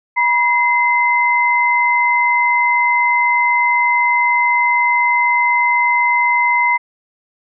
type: tone pair together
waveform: sine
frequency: 968.4 / 2062 Hz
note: B5 / C7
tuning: -34 / -26 cents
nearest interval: octave + minor second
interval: 1308 cents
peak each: -14 dBFS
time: 0.16-6.78 s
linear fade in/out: 20 ms
effects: none